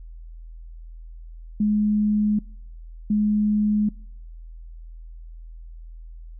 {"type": "tone pair in turn", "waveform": "sine", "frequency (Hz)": [210, 210], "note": ["G#3", "G#3"], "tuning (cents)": [19, 19], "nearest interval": "unison", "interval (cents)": 0, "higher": "neither", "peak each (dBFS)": [-17, -17], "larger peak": "neither", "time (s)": [[1.6, 2.39], [3.1, 3.89]], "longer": "neither", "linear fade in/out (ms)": 5, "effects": ["noise-tail reverb RT60 0.7 s tail -26 dB re dry", "added 41 Hz sine -37 dBFS peak until 6.39 s"]}